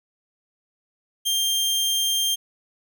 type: tone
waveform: sawtooth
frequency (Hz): 3185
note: G7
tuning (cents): +27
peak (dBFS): -17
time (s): 1.25-2.36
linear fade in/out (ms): 20
effects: none